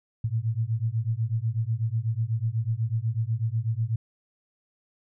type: beating tone pair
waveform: sine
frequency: 109 / 117.1 Hz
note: A2 / A#2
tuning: -16 / +8 cents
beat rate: 8.1 Hz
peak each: -27 dBFS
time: 0.24-3.96 s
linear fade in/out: 5 ms
effects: none